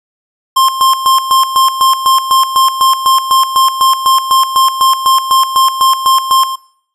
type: tone with tremolo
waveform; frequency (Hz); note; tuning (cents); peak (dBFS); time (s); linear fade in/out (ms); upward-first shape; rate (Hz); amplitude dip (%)
square; 1058; C6; +19; -6; 0.56-6.56; 10; square; 4; 70
effects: noise-tail reverb RT60 0.6 s tail -20 dB re dry + resampled to 32000 Hz